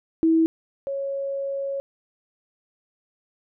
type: tone pair in turn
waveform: sine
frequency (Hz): 324.6 / 551.7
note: E4 / C#5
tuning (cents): -27 / -8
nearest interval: major sixth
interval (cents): 919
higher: second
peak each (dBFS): -15 / -25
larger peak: first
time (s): 0.23-0.46 / 0.87-1.8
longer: second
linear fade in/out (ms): 0
effects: none